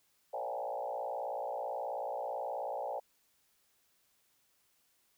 sine tone with frequency modulation, 684 Hz, F5, 36 cents flat, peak -35 dBFS, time 0.33-3 s, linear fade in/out 10 ms, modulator 58.5 Hz, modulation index 3.1, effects white hiss -73 dBFS RMS until 5.17 s

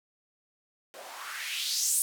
blue noise with band-pass filter sweep, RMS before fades -32 dBFS, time 0.94-2.02 s, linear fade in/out 0 ms, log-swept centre 520 to 9900 Hz, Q 2.9, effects none

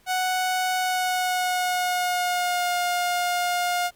sawtooth tone with pitch glide, 740 to 710.3 Hz, F#5 to F5, 0 to +29 cents, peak -18 dBFS, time 0.06-3.91 s, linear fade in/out 50 ms, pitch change -71 cents, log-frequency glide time 0.77-2.77 s, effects pink hiss -59 dBFS RMS until 3.95 s + MP3 96 kbps

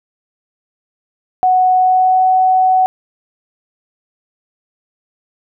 sine tone with pitch glide, 740 to 747.7 Hz, F#5 to F#5, 0 to +18 cents, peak -8 dBFS, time 1.43-2.86 s, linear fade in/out 0 ms, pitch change +18 cents, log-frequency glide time 1.75-2.28 s, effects none

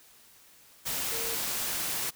sine tone in noise, 458.4 Hz, A#4, 29 cents flat, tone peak -39 dBFS, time 1.11-1.36 s, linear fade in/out 20 ms, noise white, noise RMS -32 dBFS, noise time 0.85-2.11 s, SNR -10 dB, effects white hiss -57 dBFS RMS until 2.15 s

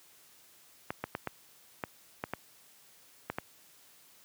clicks, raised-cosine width 0.5 ms, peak -18 dBFS, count 9, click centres 0.905 / 1.04 / 1.151 / 1.273 / 1.838 / 2.239 / 2.336 / 3.3 / 3.385 s, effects white hiss -60 dBFS RMS until 4.24 s + high-pass 80 Hz 12 dB/octave

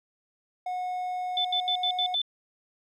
triangle tone, 729 Hz, F#5, 26 cents flat, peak -27 dBFS, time 0.66-2.15 s, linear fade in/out 5 ms
sine tone bursts, 3520 Hz, A7, in tune, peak -24 dBFS, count 6, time 1.37-2.217 s, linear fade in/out 2 ms, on 77 ms, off 77 ms
effects none

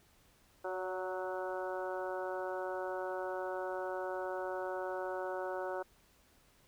harmonic tone with a mistuned harmonic, 185 Hz, F#3, in tune, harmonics 2 / 3 / 4 / 5 / 6 / 7 / 8, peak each -41 / -40 / -44 / -45 / -51 / -49 / -47 dBFS, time 0.64-5.83 s, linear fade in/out 10 ms, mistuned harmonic 3, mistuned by +17 cents, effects pink hiss -67 dBFS RMS until 6.67 s

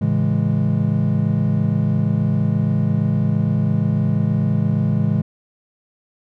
triangle chord, A major seventh, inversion none, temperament equal, 110 / 138.59 / 164.81 / 207.7 Hz, A2 / C#3 / E3 / G#3, 0 / 0 / 0 / 0 cents, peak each -19 dBFS, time 0.01-5.22 s, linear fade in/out 10 ms, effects none

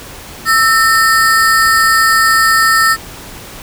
square ring-modulated tone, 1568 Hz, G6, in tune, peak -5 dBFS, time 0.45-2.97 s, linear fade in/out 50 ms, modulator 249 Hz, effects pink hiss -31 dBFS RMS until 3.62 s

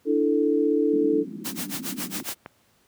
sine chord, D suspended second, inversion none, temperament equal, 293.7 / 329.6 / 440 Hz, D4 / E4 / A4, 0 / 0 / 0 cents, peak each -23 / -25 / -22 dBFS, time 0.05-1.25 s, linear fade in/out 50 ms
pink band-pass noise, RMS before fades -36 dBFS, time 0.93-2.23 s, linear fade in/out 5 ms, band 180 to 320 Hz, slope 48 dB/octave
white noise with tremolo, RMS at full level -30 dBFS, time 1.44-2.35 s, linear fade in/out 20 ms, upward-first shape sine, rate 7.3 Hz, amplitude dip 95%
clicks, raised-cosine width 0.5 ms, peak -21 dBFS, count 3, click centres 2.201 / 2.288 / 2.461 s
effects pink hiss -63 dBFS RMS until 2.87 s + high-pass 80 Hz 12 dB/octave

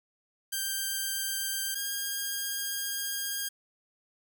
5% pulse tone pair in turn, 1577 / 1618.5 Hz, G6 / G#6, +10 / -45 cents, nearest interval unison, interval 45 cents, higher second, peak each -19 / -20 dBFS, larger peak first, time 0.52-1.75 / 1.75-3.49 s, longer second, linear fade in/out 10 ms, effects none

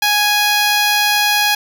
10% pulse tone, 830.6 Hz, G#5, in tune, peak -4 dBFS, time 0.02-1.55 s, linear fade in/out 5 ms, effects none

